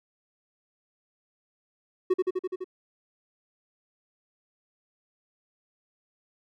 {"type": "tone with echo", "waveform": "triangle", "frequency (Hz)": 370, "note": "F#4", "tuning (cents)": 0, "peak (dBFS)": -17, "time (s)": [2.1, 2.14], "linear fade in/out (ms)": 10, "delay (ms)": 84, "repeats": 6, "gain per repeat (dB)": -2, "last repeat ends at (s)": 2.644, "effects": []}